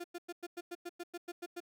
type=tone bursts; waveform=35% pulse; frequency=348.7 Hz; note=F4; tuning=3 cents flat; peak=-38 dBFS; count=12; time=0-1.604 s; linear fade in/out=10 ms; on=42 ms; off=100 ms; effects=none